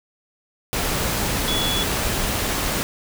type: tone in noise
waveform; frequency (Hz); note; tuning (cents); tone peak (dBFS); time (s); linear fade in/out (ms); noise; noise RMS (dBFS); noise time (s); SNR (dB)
sine; 3398; G#7; +39; -23; 1.48-1.83; 0; pink; -23; 0.73-2.83; -3
effects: none